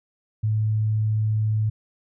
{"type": "tone", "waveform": "sine", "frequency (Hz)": 108.2, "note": "A2", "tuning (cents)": -29, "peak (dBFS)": -19, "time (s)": [0.43, 1.7], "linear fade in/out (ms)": 10, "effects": []}